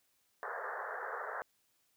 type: band-pass noise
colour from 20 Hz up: white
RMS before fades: -41 dBFS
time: 0.43-1.42 s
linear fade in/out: 0 ms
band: 410 to 1800 Hz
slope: 96 dB/octave
effects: white hiss -75 dBFS RMS until 1.96 s